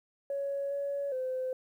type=tone with pitch steps; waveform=sine; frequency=558 / 563 / 515 Hz; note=C#5 / C#5 / C5; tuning=+11 / +27 / -28 cents; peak=-30 dBFS; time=0.3-1.53 s; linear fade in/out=2 ms; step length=410 ms; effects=tanh soft clip ceiling -26 dBFS + 11-bit